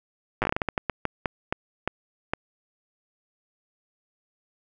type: slowing click train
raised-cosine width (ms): 0.5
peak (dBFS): -9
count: 17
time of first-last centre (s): 0.42-2.335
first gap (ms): 8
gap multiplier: 1.31
effects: none